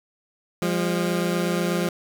20% pulse tone pair together, 174.61 / 202.8 Hz, F3 / G#3, 0 / -41 cents, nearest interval minor third, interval 259 cents, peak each -18 / -22 dBFS, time 0.62-1.89 s, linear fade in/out 2 ms, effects none

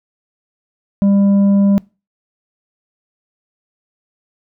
triangle tone with tanh clipping, 199.2 Hz, G3, 28 cents sharp, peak -10 dBFS, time 1.02-1.78 s, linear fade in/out 0 ms, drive 10 dB, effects noise-tail reverb RT60 0.3 s tail -24 dB re dry

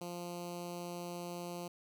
10% pulse tone with notch filter, 174.61 Hz, F3, in tune, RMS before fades -43 dBFS, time 0.01-1.68 s, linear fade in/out 5 ms, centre 1700 Hz, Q 0.74, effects none

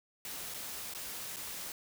white noise with dropouts, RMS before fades -42 dBFS, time 0.25-1.72 s, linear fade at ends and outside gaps 1 ms, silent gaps 0.54-0.544 / 0.937-0.948 / 1.361-1.367 s, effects none

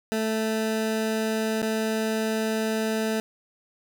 20% pulse tone with dropouts, 220 Hz, A3, in tune, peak -19 dBFS, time 0.12-3.2 s, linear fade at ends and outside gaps 0 ms, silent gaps 1.619-1.627 s, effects none

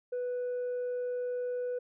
sine tone, 493.9 Hz, B4, in tune, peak -29 dBFS, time 0.12-1.79 s, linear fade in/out 10 ms, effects tanh soft clip ceiling -30 dBFS

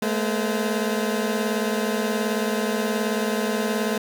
20% pulse tone cluster, 213.6 / 232.3 / 517 Hz, G#3 / A#3 / C5, +49 / -6 / -21 cents, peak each -19 / -23 / -26 dBFS, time 0.02-3.98 s, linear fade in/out 5 ms, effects none

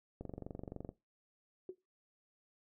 click train, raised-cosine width 2 ms, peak -30 dBFS, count 17, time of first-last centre 0.21-0.891 s, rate 23.5 Hz
sine tone with exponential decay, 370 Hz, F#4, in tune, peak -37 dBFS, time 1.69-1.78 s, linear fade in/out 2 ms, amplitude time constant 18 ms
effects noise-tail reverb RT60 0.2 s tail -17 dB re dry

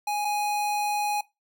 square tone pair in turn, 830.6 / 830.6 Hz, G#5 / G#5, 0 / 0 cents, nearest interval unison, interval 0 cents, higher neither, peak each -26 / -25 dBFS, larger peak second, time 0.07-0.25 / 0.25-1.21 s, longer second, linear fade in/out 5 ms, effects noise-tail reverb RT60 0.2 s tail -19 dB re dry

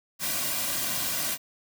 white noise with comb filter, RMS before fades -29 dBFS, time 0.19-1.38 s, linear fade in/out 50 ms, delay 2.3 ms, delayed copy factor -0.7, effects none

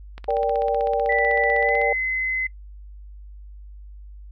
click train, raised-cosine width 0.3 ms, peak -22 dBFS, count 27, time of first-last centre 0.18-1.815 s, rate 15.9 Hz
sine chord, G minor, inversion first, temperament equal with one note detuned, 466.2 / 579.9 / 784 Hz, Bb4 / D5 / G5, 0 / -22 / 0 cents, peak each -23 dBFS, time 0.28-1.93 s, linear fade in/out 5 ms
sine tone with pitch glide, 1975.5 to 2044 Hz, B6 to C7, 0 to -41 cents, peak -21 dBFS, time 1.09-2.47 s, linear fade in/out 5 ms, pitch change +59 cents, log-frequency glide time 1.6-1.78 s
effects noise-tail reverb RT60 0.1 s tail -22 dB re dry + added 50 Hz sine -38 dBFS peak until 4.31 s

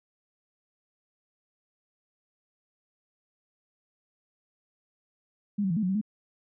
sine tone with pitch steps, 204.8 / 190.2 / 165.6 / 217.3 / 182.3 / 191.9 / 213.3 Hz, G#3 / F#3 / E3 / A3 / F#3 / G3 / G#3, -24 / +48 / +8 / -21 / -25 / -37 / +46 cents, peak -24 dBFS, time 5.58-6.014 s, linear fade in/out 10 ms, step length 62 ms, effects none

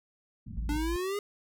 white low-pass noise, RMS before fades -41 dBFS, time 0.46-0.77 s, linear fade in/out 10 ms, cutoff 220 Hz, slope 48 dB/octave
sine tone, 54.9 Hz, A1, 3 cents flat, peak -31 dBFS, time 0.57-0.96 s, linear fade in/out 0 ms
square exponential sweep, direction up, 290 to 415.3 Hz, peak -31 dBFS, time 0.69-1.19 s, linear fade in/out 2 ms
effects none

